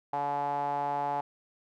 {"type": "tone with band-pass filter", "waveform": "sawtooth", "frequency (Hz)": 143.3, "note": "D3", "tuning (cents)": -42, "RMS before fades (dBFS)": -31, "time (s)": [0.13, 1.21], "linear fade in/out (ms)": 5, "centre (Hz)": 810, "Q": 9.9, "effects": []}